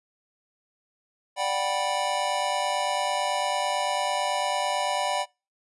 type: chord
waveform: square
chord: G major seventh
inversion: second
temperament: just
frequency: 588 / 735 / 784 / 980 Hz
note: D5 / F#5 / G5 / B5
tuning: +2 / -12 / 0 / -14 cents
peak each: -31 dBFS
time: 1.36-5.26 s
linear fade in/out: 50 ms
effects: noise-tail reverb RT60 0.3 s tail -26 dB re dry + resampled to 24000 Hz